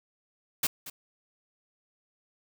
white noise with echo, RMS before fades -26 dBFS, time 0.63-0.67 s, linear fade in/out 5 ms, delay 230 ms, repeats 1, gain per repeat -15 dB, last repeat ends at 0.9 s, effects none

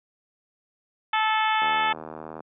harmonic tone, 435.9 Hz, A4, 16 cents flat, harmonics 2 / 3 / 4 / 5 / 6 / 7 / 8, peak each -23 / -27 / -29 / -31 / -33 / -34 / -35 dBFS, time 1.13-1.93 s, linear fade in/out 5 ms
click train, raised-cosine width 1 ms, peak -22 dBFS, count 63, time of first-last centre 1.62-2.405 s, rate 79 Hz
effects high-pass 200 Hz 12 dB/octave

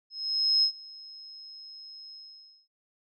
sine tone with ADSR envelope, 5150 Hz, E8, 41 cents flat, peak -19 dBFS, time 0.1-2.68 s, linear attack 530 ms, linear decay 87 ms, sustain -24 dB, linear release 550 ms, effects none

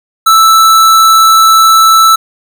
square tone, 1318.5 Hz, E6, in tune, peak -3 dBFS, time 0.26-2.16 s, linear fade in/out 10 ms, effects none

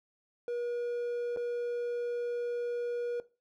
triangle tone with dropouts, 480 Hz, B4, 49 cents flat, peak -30 dBFS, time 0.48-3.2 s, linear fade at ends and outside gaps 1 ms, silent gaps 1.363-1.371 s, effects noise-tail reverb RT60 0.3 s tail -17 dB re dry

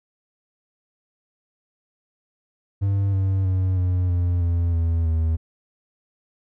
triangle tone with pitch steps, 98.8 / 95.99 / 93.25 / 90.6 / 88.02 / 85.52 / 83.08 / 80.72 Hz, G2 / G2 / F#2 / F#2 / F2 / F2 / E2 / E2, +14 / -36 / +14 / -36 / +14 / -36 / +14 / -36 cents, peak -16 dBFS, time 2.81-5.37 s, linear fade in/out 20 ms, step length 320 ms, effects none

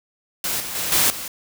white noise with level steps, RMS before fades -24 / -30 / -25 / -17 / -31 dBFS, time 0.44-1.28 s, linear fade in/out 2 ms, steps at 0.6 / 0.75 / 0.92 / 1.1 s, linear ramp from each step 2 ms, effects none

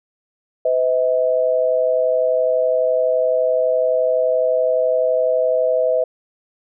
sine tone pair together, 507.2 / 639 Hz, B4 / D#5, +46 / +46 cents, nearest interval major third, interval 400 cents, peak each -17 dBFS, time 0.65-6.04 s, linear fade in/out 5 ms, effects none

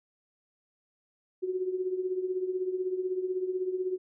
sine tone with tremolo, 370 Hz, F#4, in tune, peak -25 dBFS, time 1.42-3.98 s, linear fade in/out 20 ms, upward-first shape triangle, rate 16 Hz, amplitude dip 75%, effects none

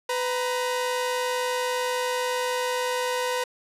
sawtooth tone pair together, 501 / 941.9 Hz, B4 / A#5, +25 / +18 cents, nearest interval major seventh, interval 1093 cents, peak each -22 / -26 dBFS, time 0.09-3.44 s, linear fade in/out 5 ms, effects low-pass 12000 Hz 12 dB/octave

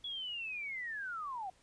sine linear sweep, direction down, 3398 to 723 Hz, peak -38 dBFS, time 0.04-1.5 s, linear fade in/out 5 ms, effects pink hiss -67 dBFS RMS until 1.62 s + resampled to 22050 Hz

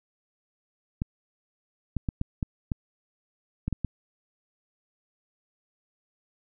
clicks, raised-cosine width 5 ms, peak -15 dBFS, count 9, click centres 1.019 / 1.967 / 2.088 / 2.214 / 2.428 / 2.718 / 3.68 / 3.727 / 3.847 s, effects none

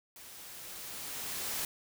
white noise with level ramp, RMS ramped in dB -51 to -35 dBFS, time 0.16-1.65 s, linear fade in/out 2 ms, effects none

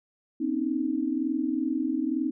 sine tone cluster, 250 / 272 / 313.3 Hz, B3 / C#4 / D#4, +21 / -33 / +12 cents, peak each -31 / -29 / -28 dBFS, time 0.4-2.31 s, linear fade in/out 10 ms, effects none

